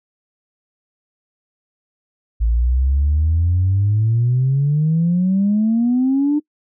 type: exponential sweep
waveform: sine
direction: up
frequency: 54.6 to 301.4 Hz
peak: -12 dBFS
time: 2.4-6.4 s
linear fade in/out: 20 ms
effects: noise-tail reverb RT60 0.1 s tail -25 dB re dry + tanh soft clip ceiling -9 dBFS